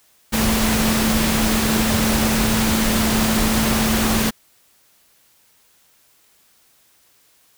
sine tone in noise, 220 Hz, A3, in tune, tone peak -19 dBFS, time 0.32-4.31 s, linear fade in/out 20 ms, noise pink, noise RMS -20 dBFS, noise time 0.32-4.31 s, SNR -2 dB, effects white hiss -57 dBFS RMS until 7.57 s

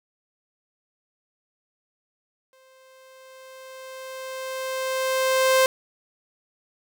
sawtooth tone with exponential growth, 523.3 Hz, C5, in tune, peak -11 dBFS, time 2.53-5.66 s, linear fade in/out 1 ms, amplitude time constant 680 ms, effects none

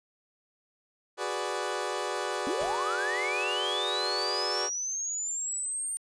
20% pulse chord, G# half-diminished seventh, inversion third, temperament equal, 370 / 415.3 / 493.9 / 587.3 Hz, F#4 / G#4 / B4 / D5, 0 / 0 / 0 / 0 cents, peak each -31 dBFS, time 1.17-4.7 s, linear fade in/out 50 ms
sine linear sweep, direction up, 246.9 to 8870 Hz, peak -30 dBFS, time 2.47-5.97 s, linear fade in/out 0 ms
pink noise with exponential decay, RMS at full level -40 dBFS, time 2.6-2.95 s, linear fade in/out 5 ms, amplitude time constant 75 ms
effects resampled to 22050 Hz

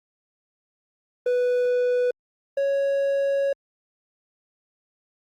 triangle tone pair in turn, 493.9 / 554.4 Hz, B4 / C#5, 0 / 0 cents, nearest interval major second, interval 200 cents, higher second, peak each -17 / -18 dBFS, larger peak first, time 1.26-2.11 / 2.57-3.53 s, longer second, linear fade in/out 5 ms, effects Opus 24 kbps

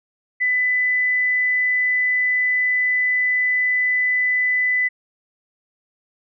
sine tone, 1999 Hz, B6, 20 cents sharp, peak -16 dBFS, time 0.4-4.89 s, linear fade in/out 20 ms, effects none

